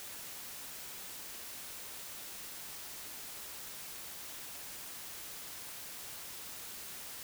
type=silence; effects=white hiss -46 dBFS RMS until 7.23 s